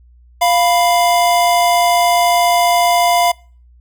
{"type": "tone pair together", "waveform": "square", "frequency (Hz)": [697.8, 987.8], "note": ["F5", "B5"], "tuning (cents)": [-2, 0], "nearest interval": "tritone", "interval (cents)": 602, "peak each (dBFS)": [-12, -17], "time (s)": [0.41, 3.32], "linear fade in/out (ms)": 10, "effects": ["noise-tail reverb RT60 0.4 s tail -25 dB re dry", "added 60 Hz sine -43 dBFS peak until 3.8 s"]}